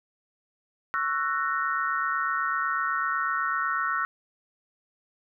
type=chord; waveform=sine; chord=F# dominant seventh; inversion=second; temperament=just; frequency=1110 / 1332 / 1480 / 1850 Hz; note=C#6 / E6 / F#6 / A#6; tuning=+2 / +18 / 0 / -14 cents; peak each=-31 / -28 / -30 / -33 dBFS; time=0.94-4.05 s; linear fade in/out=0 ms; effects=none